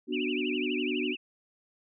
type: chord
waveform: sine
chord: B minor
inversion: none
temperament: just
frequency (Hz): 246.9 / 296.3 / 370.4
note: B3 / D4 / F#4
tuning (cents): 0 / +15 / +2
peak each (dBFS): -33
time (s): 0.07-1.16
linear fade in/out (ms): 50
type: tone with vibrato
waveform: sine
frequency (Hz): 2637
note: E7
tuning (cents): 0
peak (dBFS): -33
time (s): 0.12-1.17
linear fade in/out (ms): 20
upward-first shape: triangle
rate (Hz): 12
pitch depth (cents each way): 240
effects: none